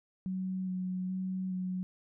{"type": "tone with vibrato", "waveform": "sine", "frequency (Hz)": 185.6, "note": "F#3", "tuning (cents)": 6, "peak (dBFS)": -32, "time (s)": [0.26, 1.83], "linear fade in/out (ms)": 0, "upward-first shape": "square", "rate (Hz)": 1.2, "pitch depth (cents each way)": 13, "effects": []}